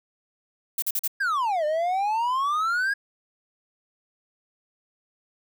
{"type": "noise bursts", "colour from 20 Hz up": "violet", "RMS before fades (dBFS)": -25, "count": 4, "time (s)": [0.78, 1.078], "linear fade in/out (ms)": 5, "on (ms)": 43, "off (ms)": 42}
{"type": "exponential two-way sweep", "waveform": "triangle", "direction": "down then up", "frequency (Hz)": [1661.2, 594, 1661.2], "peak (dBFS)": -20, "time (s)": [1.2, 2.94], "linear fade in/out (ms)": 10, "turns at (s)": 1.65}
{"effects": []}